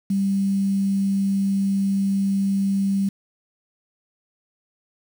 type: tone with quantisation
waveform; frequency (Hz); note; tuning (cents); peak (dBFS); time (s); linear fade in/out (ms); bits
sine; 196.3; G3; +3; -18; 0.1-3.09; 5; 7
effects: none